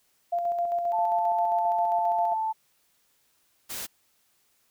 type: tone with tremolo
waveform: sine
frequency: 693 Hz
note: F5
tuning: 14 cents flat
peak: -23 dBFS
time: 0.32-2.34 s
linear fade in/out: 10 ms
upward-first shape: square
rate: 7.5 Hz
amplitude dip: 35%
type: tone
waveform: sine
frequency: 880 Hz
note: A5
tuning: in tune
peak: -25 dBFS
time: 0.92-2.53 s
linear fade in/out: 20 ms
type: noise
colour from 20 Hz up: white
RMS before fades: -35 dBFS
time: 3.69-3.87 s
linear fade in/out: 20 ms
effects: white hiss -68 dBFS RMS until 4.7 s